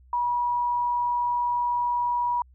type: tone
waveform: sine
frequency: 967 Hz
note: B5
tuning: 37 cents flat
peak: -22 dBFS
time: 0.13-2.42 s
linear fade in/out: 2 ms
effects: added 63 Hz sine -51 dBFS peak until 2.54 s